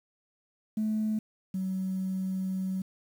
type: tone pair in turn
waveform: sine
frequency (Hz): 216.4 / 188.51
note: A3 / F#3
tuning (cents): -29 / +33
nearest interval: major second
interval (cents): 238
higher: first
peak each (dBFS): -25 / -28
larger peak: first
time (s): 0.77-1.19 / 1.54-2.82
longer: second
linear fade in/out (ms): 5
effects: tanh soft clip ceiling -22 dBFS + 9-bit